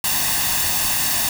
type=noise with comb filter; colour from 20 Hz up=white; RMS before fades=-20 dBFS; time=0.04-1.29 s; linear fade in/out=2 ms; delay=1.1 ms; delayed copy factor=+0.65; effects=none